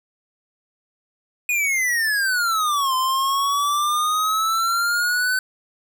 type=exponential two-way sweep; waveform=square; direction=down then up; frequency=2489 to 1030 to 1521 Hz; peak=-19 dBFS; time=1.49-5.39 s; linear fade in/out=2 ms; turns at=2.95 s; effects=none